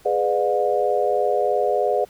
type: chord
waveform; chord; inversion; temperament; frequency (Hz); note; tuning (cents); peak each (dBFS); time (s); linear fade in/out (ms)
sine; G# diminished seventh; none; just; 415.3 / 498.4 / 598 / 717.6; G#4 / B4 / D5 / F5; 0 / +16 / +31 / +47; -23; 0.05-2.05; 10
effects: pink hiss -52 dBFS RMS until 2.09 s